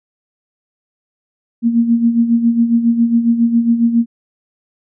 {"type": "tone with tremolo", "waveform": "sine", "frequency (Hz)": 233.1, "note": "A#3", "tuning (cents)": 0, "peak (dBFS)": -7, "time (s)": [1.62, 4.06], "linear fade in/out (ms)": 50, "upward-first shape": "sine", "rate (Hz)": 7.3, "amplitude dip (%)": 65, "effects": []}